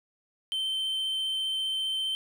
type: tone with vibrato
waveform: triangle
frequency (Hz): 3101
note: G7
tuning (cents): -19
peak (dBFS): -26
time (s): 0.52-2.15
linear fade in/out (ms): 0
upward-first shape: sine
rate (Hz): 15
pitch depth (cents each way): 10
effects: none